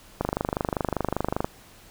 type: click train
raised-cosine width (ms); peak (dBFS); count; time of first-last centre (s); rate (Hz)
1; -10; 32; 0.21-1.445; 25.1
effects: pink hiss -51 dBFS RMS until 1.9 s